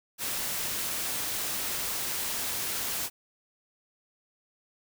white noise, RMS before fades -32 dBFS, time 0.18-3.1 s, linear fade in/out 50 ms, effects none

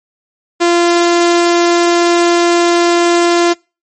sawtooth tone, 344.8 Hz, F4, 22 cents flat, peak -4 dBFS, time 0.6-3.54 s, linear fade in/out 20 ms, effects noise-tail reverb RT60 0.3 s tail -26 dB re dry + MP3 32 kbps

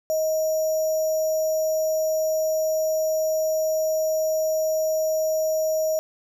sine tone with sample-and-hold, 629 Hz, D#5, 19 cents sharp, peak -20 dBFS, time 0.1-5.99 s, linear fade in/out 0 ms, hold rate 6300 Hz, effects none

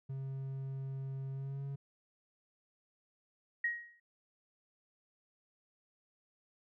triangle tone with pitch glide, 134.7 to 138.57 Hz, C#3 to C#3, -49 to 0 cents, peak -36 dBFS, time 0.09-1.76 s, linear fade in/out 10 ms, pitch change +49 cents, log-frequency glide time 1.31-1.64 s
sine tone with exponential decay, 1889 Hz, A#6, 22 cents sharp, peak -28 dBFS, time 3.64-4 s, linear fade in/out 5 ms, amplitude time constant 78 ms
effects none

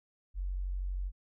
sine tone, 46.25 Hz, F#1, in tune, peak -32 dBFS, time 0.34-1.12 s, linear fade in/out 50 ms, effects none

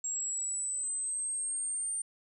sine linear sweep, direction up, 7560 to 8870 Hz, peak -29 dBFS, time 0.04-2.02 s, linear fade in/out 5 ms, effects tanh soft clip ceiling -31 dBFS

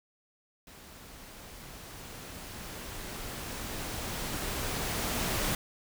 pink noise with level ramp, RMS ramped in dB -51 to -30 dBFS, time 0.67-5.55 s, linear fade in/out 2 ms, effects none

